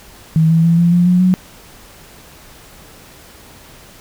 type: tone with pitch steps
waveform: sine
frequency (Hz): 160 / 163.74 / 167.57 / 171.48 / 175.49 / 179.59 / 183.79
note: D#3 / E3 / E3 / F3 / F3 / F3 / F#3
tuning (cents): +49 / -11 / +29 / -31 / +9 / +49 / -11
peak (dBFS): -8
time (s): 0.36-1.34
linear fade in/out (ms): 0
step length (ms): 140
effects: pink hiss -41 dBFS RMS until 4 s